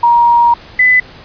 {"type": "tone pair in turn", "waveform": "sine", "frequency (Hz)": [946, 2005], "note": ["A#5", "B6"], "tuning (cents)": [25, 26], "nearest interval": "octave + minor second", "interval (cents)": 1301, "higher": "second", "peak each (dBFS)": -5, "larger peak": "neither", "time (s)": [[0.03, 0.54], [0.79, 1]], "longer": "first", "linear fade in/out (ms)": 5, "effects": ["pink hiss -36 dBFS RMS until 1.24 s", "resampled to 11025 Hz"]}